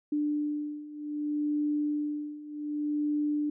sine beating tone pair, 296.2 / 296.85 Hz, D4 / D4, +15 / +19 cents, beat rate 0.65 Hz, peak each -33 / -30 dBFS, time 0.12-3.5 s, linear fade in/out 5 ms, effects none

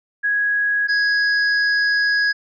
sine / square tone pair in turn, 1661.2 / 1661.2 Hz, G#6 / G#6, 0 / 0 cents, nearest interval unison, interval 0 cents, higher neither, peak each -16 dBFS, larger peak neither, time 0.23-0.88 / 0.88-2.33 s, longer second, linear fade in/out 20 ms, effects resampled to 16000 Hz

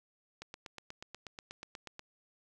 click train, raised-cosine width 0.2 ms, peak -27 dBFS, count 14, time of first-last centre 0.42-1.994 s, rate 8.26 Hz, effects none

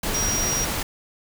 sine tone in noise, 5710 Hz, F8, 37 cents sharp, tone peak -23 dBFS, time 0.14-0.65 s, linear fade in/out 5 ms, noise pink, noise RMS -26 dBFS, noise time 0.03-0.83 s, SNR 0 dB, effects none

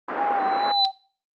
white band-pass noise, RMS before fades -29 dBFS, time 0.08-0.72 s, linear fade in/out 5 ms, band 260 to 1500 Hz, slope 24 dB/octave
sine tone with vibrato, 796 Hz, G5, 26 cents sharp, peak -21 dBFS, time 0.16-0.92 s, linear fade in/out 50 ms, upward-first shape sine, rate 2.4 Hz, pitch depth 49 cents each way
sine tone with exponential growth, 4000 Hz, B7, 21 cents sharp, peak -15 dBFS, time 0.39-0.85 s, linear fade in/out 0 ms, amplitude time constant 100 ms
effects noise-tail reverb RT60 0.4 s tail -19 dB re dry + Opus 24 kbps

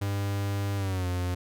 45% pulse tone with pitch glide, 100 to 89.61 Hz, G2 to F2, +35 to +45 cents, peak -27 dBFS, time 0.01-1.35 s, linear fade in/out 10 ms, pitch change -190 cents, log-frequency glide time 0.76-1.07 s, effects none

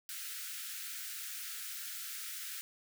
white high-pass noise, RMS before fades -43 dBFS, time 0.09-2.61 s, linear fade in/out 0 ms, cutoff 1300 Hz, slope 96 dB/octave, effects none

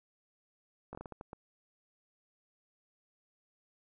slowing click train, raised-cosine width 1 ms, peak -30 dBFS, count 8, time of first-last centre 0.93-1.331 s, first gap 19 ms, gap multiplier 1.36, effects none

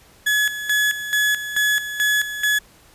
35% pulse tone with tremolo, 1700 Hz, G#6, 40 cents sharp, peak -14 dBFS, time 0.26-2.59 s, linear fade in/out 10 ms, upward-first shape square, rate 2.3 Hz, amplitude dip 70%, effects pink hiss -51 dBFS RMS until 2.94 s + resampled to 32000 Hz

